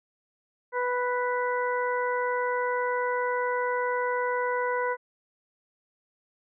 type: harmonic tone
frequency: 493.9 Hz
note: B4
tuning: in tune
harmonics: 1 / 2 / 3 / 4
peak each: -28 / -29 / -33 / -36 dBFS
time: 0.72-4.97 s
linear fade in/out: 50 ms
effects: none